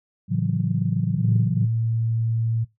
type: chord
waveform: sine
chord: F# minor seventh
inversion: first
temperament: just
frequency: 111 / 138.75 / 166.5 / 185 Hz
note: A2 / C#3 / E3 / F#3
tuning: +16 / +2 / +18 / 0 cents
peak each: -25 dBFS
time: 0.28-1.68 s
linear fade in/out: 50 ms
type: tone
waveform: sine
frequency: 113.9 Hz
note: A#2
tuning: 40 cents flat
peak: -20 dBFS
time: 1.15-2.65 s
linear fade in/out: 20 ms
effects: noise-tail reverb RT60 0.2 s tail -19 dB re dry + tanh soft clip ceiling -7 dBFS